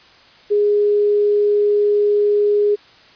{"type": "tone", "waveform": "sine", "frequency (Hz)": 413.5, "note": "G#4", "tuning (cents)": -8, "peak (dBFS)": -12, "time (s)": [0.5, 2.76], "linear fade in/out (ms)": 20, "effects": ["white hiss -47 dBFS RMS until 3.15 s", "resampled to 11025 Hz"]}